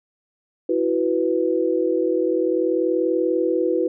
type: chord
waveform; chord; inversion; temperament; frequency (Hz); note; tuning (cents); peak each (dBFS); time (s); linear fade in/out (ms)
sine; E suspended second; none; equal; 329.6 / 370 / 493.9; E4 / F#4 / B4; 0 / 0 / 0; -22; 0.69-3.88; 5
effects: none